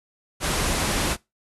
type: low-pass noise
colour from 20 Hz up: pink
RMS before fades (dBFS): -24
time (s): 0.4-1.17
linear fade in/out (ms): 50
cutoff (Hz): 12000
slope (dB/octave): 96
effects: noise-tail reverb RT60 0.2 s tail -21 dB re dry